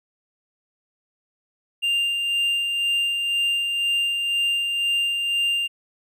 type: tone with tremolo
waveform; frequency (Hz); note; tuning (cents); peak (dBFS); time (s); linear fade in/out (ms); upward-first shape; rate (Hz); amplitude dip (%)
triangle; 2794; F7; 0; -17; 1.82-5.68; 20; sine; 2; 35
effects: none